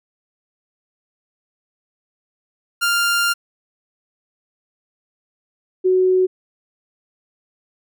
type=tone pair in turn; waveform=sawtooth / sine; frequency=1396.9 / 371 Hz; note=F6 / F#4; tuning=0 / +5 cents; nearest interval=octave + major seventh; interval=2295 cents; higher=first; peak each=-12 / -12 dBFS; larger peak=neither; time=2.81-3.34 / 5.84-6.27 s; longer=first; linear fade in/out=20 ms; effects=none